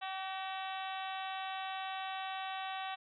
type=harmonic tone with a mistuned harmonic; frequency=382 Hz; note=G4; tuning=45 cents flat; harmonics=2 / 3 / 4 / 5 / 6 / 7 / 8 / 9 / 10; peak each=-40 / -46 / -49 / -49 / -53 / -49 / -52 / -51 / -52 dBFS; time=0.01-2.96 s; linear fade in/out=20 ms; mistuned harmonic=5; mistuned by=-29 cents; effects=none